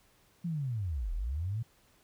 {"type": "linear two-way sweep", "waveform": "sine", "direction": "down then up", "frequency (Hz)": [177.4, 36.71, 119], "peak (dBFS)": -31, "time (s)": [0.44, 1.63], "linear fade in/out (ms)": 10, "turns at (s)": 1.13, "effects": ["pink hiss -66 dBFS RMS until 2.03 s"]}